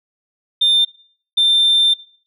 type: tone pair in turn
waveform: sine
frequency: 3599 / 3580 Hz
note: A7 / A7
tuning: +38 / +29 cents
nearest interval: unison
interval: 9 cents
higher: first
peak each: -9 dBFS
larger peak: neither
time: 0.61-0.85 / 1.37-1.94 s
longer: second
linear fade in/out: 10 ms
effects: noise-tail reverb RT60 0.5 s tail -19 dB re dry + tanh soft clip ceiling -8 dBFS